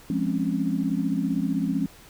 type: chord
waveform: sine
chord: Db major seventh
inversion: first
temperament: equal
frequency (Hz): 174.61 / 207.7 / 261.6 / 277.2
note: F3 / Ab3 / C4 / Db4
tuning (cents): 0 / 0 / 0 / 0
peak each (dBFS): -28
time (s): 0.1-1.86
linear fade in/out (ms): 2
effects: pink hiss -50 dBFS RMS until 2.09 s